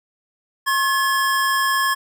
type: tone pair together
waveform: square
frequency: 1076.6 / 1709 Hz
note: C6 / G#6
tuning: +49 / +49 cents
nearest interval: minor sixth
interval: 800 cents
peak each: -20 / -21 dBFS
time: 0.66-1.95 s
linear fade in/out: 20 ms
effects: none